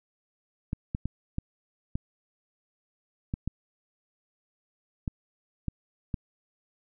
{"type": "clicks", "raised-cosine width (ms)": 5, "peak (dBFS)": -17, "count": 10, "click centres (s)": [0.731, 0.949, 1.056, 1.384, 1.955, 3.339, 3.476, 5.078, 5.683, 6.142], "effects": []}